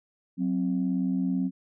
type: tone pair together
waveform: sine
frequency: 185 / 263.4 Hz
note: F#3 / C4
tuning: 0 / +12 cents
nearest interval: tritone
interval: 612 cents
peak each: -26 dBFS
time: 0.37-1.51 s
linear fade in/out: 50 ms
effects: tanh soft clip ceiling -17 dBFS